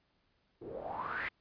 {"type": "noise with low-pass filter sweep", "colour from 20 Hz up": "white", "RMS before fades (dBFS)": -40, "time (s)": [0.61, 1.29], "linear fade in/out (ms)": 10, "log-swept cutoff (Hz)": [360, 2100], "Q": 7.7, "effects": ["pink hiss -75 dBFS RMS until 1.4 s", "resampled to 11025 Hz"]}